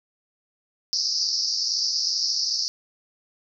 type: band-pass noise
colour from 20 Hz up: white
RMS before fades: -25 dBFS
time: 0.93-2.68 s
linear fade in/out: 0 ms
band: 4600 to 5600 Hz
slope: 96 dB/octave
effects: none